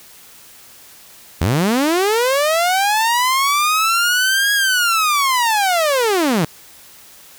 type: linear two-way sweep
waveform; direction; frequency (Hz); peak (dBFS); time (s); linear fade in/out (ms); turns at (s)
sawtooth; up then down; 72.3 to 1661.2 to 142.9; -10; 1.41-6.45; 5; 4.53
effects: white hiss -43 dBFS RMS until 7.38 s